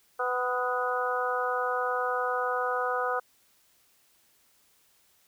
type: harmonic tone with a mistuned harmonic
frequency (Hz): 249.8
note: B3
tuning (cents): +20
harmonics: 2 / 3 / 4 / 5 / 6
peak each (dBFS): -31 / -33 / -35 / -31 / -34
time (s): 0.19-3.2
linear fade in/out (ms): 10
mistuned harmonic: 6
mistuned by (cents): -31
effects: white hiss -65 dBFS RMS until 5.27 s